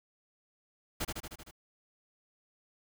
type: noise with echo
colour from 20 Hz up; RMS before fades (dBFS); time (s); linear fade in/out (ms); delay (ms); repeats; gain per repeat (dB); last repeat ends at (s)
pink; -34; 1-1.05; 10; 77; 6; -3; 1.512
effects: none